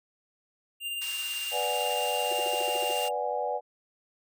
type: tone with tremolo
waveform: square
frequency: 2794 Hz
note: F7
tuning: in tune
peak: -31 dBFS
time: 0.8-3.11 s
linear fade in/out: 50 ms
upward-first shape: sine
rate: 18 Hz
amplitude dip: 30%
type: band-pass noise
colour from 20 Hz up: white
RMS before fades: -41 dBFS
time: 1.01-3.09 s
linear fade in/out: 10 ms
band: 1400 to 7900 Hz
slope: 12 dB/octave
type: chord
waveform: sine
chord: G# half-diminished seventh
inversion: first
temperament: equal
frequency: 493.9 / 587.3 / 740 / 830.6 Hz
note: B4 / D5 / F#5 / G#5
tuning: 0 / 0 / 0 / 0 cents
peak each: -33 dBFS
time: 1.51-3.61 s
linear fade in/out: 50 ms
type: tone bursts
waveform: sine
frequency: 370 Hz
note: F#4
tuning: in tune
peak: -35 dBFS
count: 9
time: 2.31-2.915 s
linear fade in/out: 5 ms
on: 21 ms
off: 52 ms
effects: none